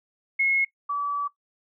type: tone pair in turn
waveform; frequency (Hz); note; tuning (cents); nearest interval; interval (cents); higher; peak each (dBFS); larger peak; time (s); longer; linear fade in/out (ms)
sine; 2170 / 1149.5; C#7 / D6; -37 / -37; major seventh; 1100; first; -19 / -24; first; 0.39-0.65 / 0.89-1.28; second; 10
effects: noise-tail reverb RT60 0.1 s tail -18 dB re dry